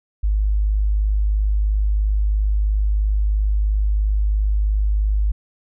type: tone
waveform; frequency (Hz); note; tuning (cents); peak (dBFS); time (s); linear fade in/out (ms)
sine; 51.5; G#1; -14; -15; 0.23-5.32; 10
effects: none